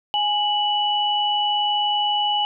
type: tone pair together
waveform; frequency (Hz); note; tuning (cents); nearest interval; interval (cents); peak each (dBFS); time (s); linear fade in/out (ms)
sine; 830.6 / 2956; G#5 / F#7; 0 / -2; octave + minor seventh; 2198; -21; 0.14-2.45; 0
effects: none